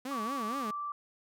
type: tone with vibrato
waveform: sawtooth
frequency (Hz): 243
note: B3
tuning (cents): -28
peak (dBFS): -32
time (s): 0.05-0.71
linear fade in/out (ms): 5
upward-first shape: sine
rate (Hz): 4.3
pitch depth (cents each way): 250
type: tone with pitch glide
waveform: sine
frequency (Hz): 1145 to 1169.1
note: D6 to D6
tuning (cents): -44 to -8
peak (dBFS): -34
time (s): 0.11-0.92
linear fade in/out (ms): 2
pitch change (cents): +36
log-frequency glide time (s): 0.39-0.57
effects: none